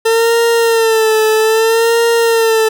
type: tone with vibrato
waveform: 40% pulse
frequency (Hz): 450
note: A4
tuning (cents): +39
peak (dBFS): -8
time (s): 0.05-2.69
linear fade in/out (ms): 10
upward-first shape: sine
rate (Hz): 0.62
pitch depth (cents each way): 57
effects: none